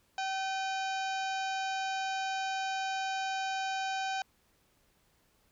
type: harmonic tone with a mistuned harmonic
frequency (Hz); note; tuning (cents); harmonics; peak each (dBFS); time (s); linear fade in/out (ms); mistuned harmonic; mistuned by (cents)
768; G5; -36; 1 / 2 / 3 / 4 / 5 / 6 / 7 / 8 / 9; -33 / -39 / -43 / -45 / -47 / -49 / -50 / -51 / -52; 0.18-4.22; 2; 3; +100
effects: pink hiss -70 dBFS RMS until 5.51 s